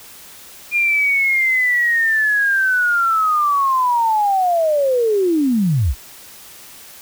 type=linear sweep; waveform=sine; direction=down; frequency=2423 to 49.13 Hz; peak=-13 dBFS; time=0.71-5.95 s; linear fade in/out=50 ms; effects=white hiss -40 dBFS RMS until 7.01 s